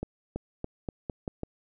accelerating click train, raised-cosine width 2 ms, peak -19 dBFS, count 7, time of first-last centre 0.03-1.434 s, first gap 330 ms, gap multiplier 0.86, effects none

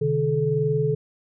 sine tone cluster, 131.2 / 152.6 / 431.9 Hz, C3 / D#3 / A4, +5 / -33 / -32 cents, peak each -26 / -24 / -22 dBFS, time 0.01-0.95 s, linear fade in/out 10 ms, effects none

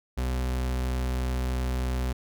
40% pulse tone, 63.1 Hz, B1, 38 cents sharp, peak -25 dBFS, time 0.17-2.13 s, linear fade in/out 10 ms, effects none

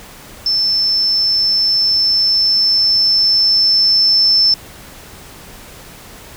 sine tone with level ramp, 5300 Hz, E8, 9 cents sharp, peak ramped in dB -12 to -8 dBFS, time 0.46-4.54 s, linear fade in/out 2 ms, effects pink hiss -37 dBFS RMS until 6.36 s

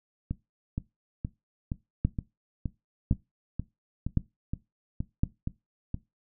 two click trains, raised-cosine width 5 ms, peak -11 / -18 dBFS, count 4 / 13, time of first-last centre 2.05-5.235 / 0.31-5.944 s, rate 0.942 / 2.13 Hz, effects noise-tail reverb RT60 0.2 s tail -18 dB re dry

